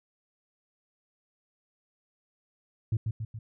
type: tone with echo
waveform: sine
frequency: 110.2 Hz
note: A2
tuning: 3 cents sharp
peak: -21 dBFS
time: 2.92-2.97 s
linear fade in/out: 5 ms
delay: 140 ms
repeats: 3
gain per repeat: -5 dB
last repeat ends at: 3.39 s
effects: tanh soft clip ceiling -22 dBFS